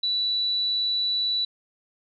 sine tone, 3951 Hz, B7, in tune, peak -22 dBFS, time 0.03-1.45 s, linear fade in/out 5 ms, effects none

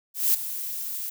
violet noise with ADSR envelope, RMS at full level -19 dBFS, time 0.14-1.1 s, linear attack 200 ms, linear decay 10 ms, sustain -13 dB, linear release 7 ms, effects none

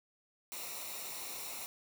white noise with comb filter, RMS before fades -43 dBFS, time 0.52-1.66 s, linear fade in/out 0 ms, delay 0.62 ms, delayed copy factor -0.65, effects none

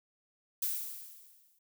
violet noise with exponential decay, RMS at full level -31 dBFS, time 0.62-1.59 s, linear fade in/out 5 ms, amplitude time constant 210 ms, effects none

